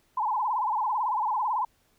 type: tone with vibrato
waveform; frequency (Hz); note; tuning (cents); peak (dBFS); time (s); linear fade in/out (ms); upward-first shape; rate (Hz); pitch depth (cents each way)
sine; 929; A#5; -6; -24; 0.17-1.65; 5; sine; 18; 190
effects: pink hiss -67 dBFS RMS until 1.98 s